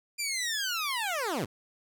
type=linear sweep; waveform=15% pulse; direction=down; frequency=2409 to 83.7 Hz; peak=-23 dBFS; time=0.18-1.46 s; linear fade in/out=20 ms; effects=none